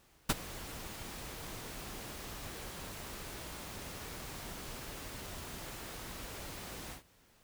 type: noise with ADSR envelope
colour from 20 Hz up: pink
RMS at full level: -26 dBFS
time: 0.29-7.03 s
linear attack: 10 ms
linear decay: 33 ms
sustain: -19 dB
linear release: 120 ms
effects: pink hiss -66 dBFS RMS until 7.43 s